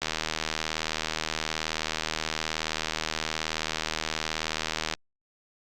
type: click train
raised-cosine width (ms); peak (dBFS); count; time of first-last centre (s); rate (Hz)
0.2; -10; 389; 0.02-4.938; 78.9
effects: Opus 48 kbps